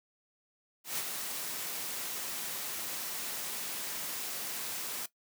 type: noise with ADSR envelope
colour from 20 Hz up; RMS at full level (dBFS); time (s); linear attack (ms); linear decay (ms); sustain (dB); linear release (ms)
white; -33; 0.84-5.06; 140; 42; -5; 4
effects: noise-tail reverb RT60 0.1 s tail -17 dB re dry + high-pass 150 Hz 12 dB/octave